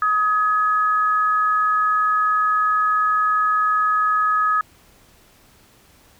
sine tone pair together, 1262.3 / 1685 Hz, D#6 / G#6, +25 / +25 cents, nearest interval perfect fourth, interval 500 cents, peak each -16 / -24 dBFS, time 0.02-4.61 s, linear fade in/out 2 ms, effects pink hiss -53 dBFS RMS until 6.19 s

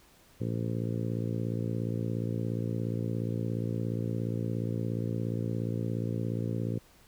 harmonic tone, 57.1 Hz, A#1, 35 cents flat, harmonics 2 / 3 / 4 / 5 / 6 / 7 / 8 / 9, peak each -32 / -36 / -38 / -40 / -42 / -43 / -44 / -45 dBFS, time 0.4-6.79 s, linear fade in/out 10 ms, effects pink hiss -60 dBFS RMS until 7.07 s

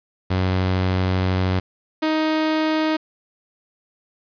sawtooth tone pair in turn, 92.9 / 313 Hz, F#2 / D#4, +7 / +10 cents, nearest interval octave + major sixth, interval 2103 cents, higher second, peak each -14 dBFS, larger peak neither, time 0.3-1.6 / 2.02-2.97 s, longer first, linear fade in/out 10 ms, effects resampled to 11025 Hz + 7-bit

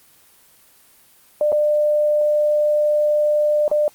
sine tone with dropouts, 598 Hz, D5, 31 cents sharp, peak -14 dBFS, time 1.41-3.88 s, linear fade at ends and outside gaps 1 ms, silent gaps 1.52-1.526 / 3.68-3.714 s, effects white hiss -52 dBFS RMS until 3.94 s + Opus 24 kbps

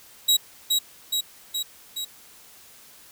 sawtooth tone with echo, 3846 Hz, B7, 47 cents flat, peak -13 dBFS, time 0.28-0.37 s, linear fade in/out 10 ms, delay 420 ms, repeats 4, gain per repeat -3 dB, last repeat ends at 2.05 s, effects white hiss -50 dBFS RMS until 3.11 s

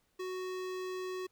square tone with notch filter, 370.2 Hz, F#4, 1 cent sharp, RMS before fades -39 dBFS, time 0.19-1.27 s, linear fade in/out 10 ms, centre 11000 Hz, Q 0.87, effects pink hiss -75 dBFS RMS until 1.31 s

